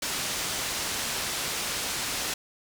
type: low-pass noise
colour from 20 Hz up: white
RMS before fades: -31 dBFS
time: 0.02-2.34 s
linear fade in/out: 5 ms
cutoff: 7800 Hz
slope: 12 dB/octave
effects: none